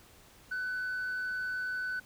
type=tone with frequency modulation; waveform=sine; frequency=1502 Hz; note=F#6; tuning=26 cents sharp; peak=-30 dBFS; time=0.51-2 s; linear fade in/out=10 ms; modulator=102 Hz; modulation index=0.2; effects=tanh soft clip ceiling -31 dBFS + pink hiss -58 dBFS RMS until 2.05 s